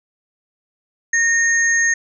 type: tone pair together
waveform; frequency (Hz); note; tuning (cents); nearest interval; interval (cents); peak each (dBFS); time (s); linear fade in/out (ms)
sine; 1843 / 6459; A#6 / G#8; -20 / -49; octave + minor seventh; 2171; -14 / -20; 1.13-1.94; 5
effects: none